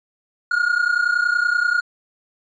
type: tone pair together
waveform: triangle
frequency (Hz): 1412.5 / 1443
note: F6 / F#6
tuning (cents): +19 / -44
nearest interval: unison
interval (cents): 37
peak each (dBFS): -18 / -17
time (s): 0.51-1.81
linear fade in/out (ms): 5
effects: resampled to 16000 Hz